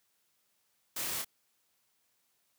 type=noise with echo; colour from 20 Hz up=white; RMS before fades=-37 dBFS; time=0.96-1.22 s; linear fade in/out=5 ms; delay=27 ms; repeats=1; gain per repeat=-4 dB; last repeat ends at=1.247 s; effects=white hiss -75 dBFS RMS until 2.58 s + high-pass 80 Hz 12 dB/octave